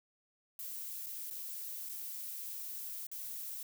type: noise with dropouts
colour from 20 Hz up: violet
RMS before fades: -43 dBFS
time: 0.59-3.63 s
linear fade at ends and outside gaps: 2 ms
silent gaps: 1.063-1.067 / 1.302-1.308 / 1.89-1.893 / 3.069-3.115 s
effects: none